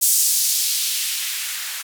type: noise with band-pass filter sweep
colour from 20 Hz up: violet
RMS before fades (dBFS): -21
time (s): 0.01-1.83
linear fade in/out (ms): 20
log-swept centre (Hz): 7600 to 1400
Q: 1.1
effects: none